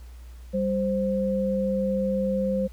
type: tone pair together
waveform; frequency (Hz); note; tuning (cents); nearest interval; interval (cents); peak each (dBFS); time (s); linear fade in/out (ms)
sine; 196.02 / 523.3; G3 / C5; 0 / 0; octave + perfect fourth; 1700; -25; 0.53-2.68; 20
effects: added 60 Hz sine -40 dBFS peak until 2.72 s + pink hiss -57 dBFS RMS until 2.72 s